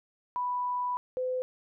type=tone pair in turn; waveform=sine; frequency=987.8 / 509 Hz; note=B5 / C5; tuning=0 / -48 cents; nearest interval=major seventh; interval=1148 cents; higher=first; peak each=-28 dBFS; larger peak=neither; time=0.36-0.97 / 1.17-1.42 s; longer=first; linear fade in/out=0 ms; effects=none